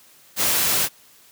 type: noise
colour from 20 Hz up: white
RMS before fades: -20 dBFS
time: 0.36-0.89 s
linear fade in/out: 50 ms
effects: white hiss -52 dBFS RMS until 1.31 s + high-pass 80 Hz 12 dB/octave